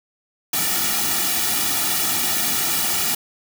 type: noise with comb filter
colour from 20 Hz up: white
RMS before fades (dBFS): -21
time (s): 0.53-3.15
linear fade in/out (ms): 5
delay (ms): 1.9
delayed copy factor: -0.9
effects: none